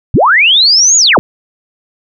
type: linear two-way sweep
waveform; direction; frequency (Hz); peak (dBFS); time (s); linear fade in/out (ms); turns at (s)
sine; up then down; 51.91 to 6920 to 51.91; -4; 0.14-1.19; 0; 0.97
effects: none